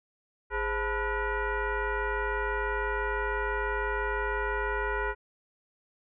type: tone with frequency modulation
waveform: sine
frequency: 520 Hz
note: C5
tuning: 11 cents flat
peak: -27 dBFS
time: 0.5-5.15 s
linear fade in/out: 50 ms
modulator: 467 Hz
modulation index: 2.9
effects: none